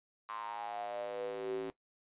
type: tone with high-pass filter sweep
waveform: square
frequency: 55 Hz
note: A1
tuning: in tune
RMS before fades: -40 dBFS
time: 0.29-1.7 s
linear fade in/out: 0 ms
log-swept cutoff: 1100 to 330 Hz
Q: 8.4
effects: noise-tail reverb RT60 0.1 s tail -17 dB re dry + resampled to 8000 Hz